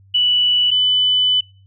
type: tone pair in turn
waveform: sine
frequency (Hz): 2960 / 3000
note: F#7 / F#7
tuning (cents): 0 / +23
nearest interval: unison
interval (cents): 23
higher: second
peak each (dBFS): -12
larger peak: neither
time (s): 0.14-0.71 / 0.71-1.41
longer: second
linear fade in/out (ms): 10
effects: noise-tail reverb RT60 0.4 s tail -26 dB re dry + added 97 Hz sine -46 dBFS peak until 1.66 s